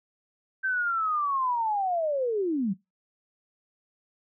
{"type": "linear sweep", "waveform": "sine", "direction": "down", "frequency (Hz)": [1564, 173.9], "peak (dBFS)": -24, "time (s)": [0.63, 2.74], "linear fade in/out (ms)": 20, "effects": ["noise-tail reverb RT60 0.2 s tail -21 dB re dry"]}